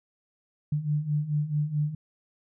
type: beating tone pair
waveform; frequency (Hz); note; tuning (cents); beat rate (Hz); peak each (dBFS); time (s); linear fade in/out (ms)
sine; 146.3 / 150.9; D3 / D3; -6 / +47; 4.6; -30 / -26; 0.72-1.95; 5
effects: none